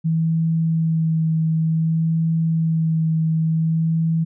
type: tone with vibrato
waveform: sine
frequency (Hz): 161.6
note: E3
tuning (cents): -34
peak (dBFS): -16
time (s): 0.04-4.25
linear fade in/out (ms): 20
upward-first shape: sine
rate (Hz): 0.55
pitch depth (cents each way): 15
effects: none